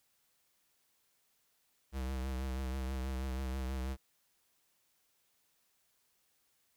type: tone with vibrato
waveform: square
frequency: 65.41 Hz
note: C2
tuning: in tune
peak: -36 dBFS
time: 1.92-3.97 s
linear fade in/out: 50 ms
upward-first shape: triangle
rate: 6.2 Hz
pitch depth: 52 cents each way
effects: white hiss -75 dBFS RMS until 6.76 s